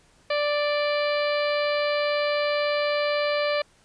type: harmonic tone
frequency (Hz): 587.3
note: D5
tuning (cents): 0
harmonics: 1 / 2 / 3 / 4 / 5 / 6 / 7 / 8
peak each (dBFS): -23 / -31 / -33 / -32 / -37 / -41 / -36 / -40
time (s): 0.3-3.62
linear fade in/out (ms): 5
effects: pink hiss -59 dBFS RMS until 3.84 s + resampled to 22050 Hz